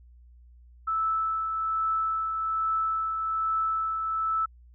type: tone with tremolo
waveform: sine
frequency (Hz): 1313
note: E6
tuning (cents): -7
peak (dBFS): -23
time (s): 0.87-4.46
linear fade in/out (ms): 10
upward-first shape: triangle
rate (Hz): 1.2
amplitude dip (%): 40
effects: added 60 Hz sine -50 dBFS peak until 4.74 s